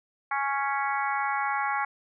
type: harmonic tone with a mistuned harmonic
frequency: 277.2 Hz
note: C#4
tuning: in tune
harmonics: 3 / 4 / 5 / 6 / 7 / 8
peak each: -29 / -31 / -33 / -35 / -36 / -37 dBFS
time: 0.31-1.85 s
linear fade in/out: 5 ms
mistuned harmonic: 7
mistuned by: +18 cents
effects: none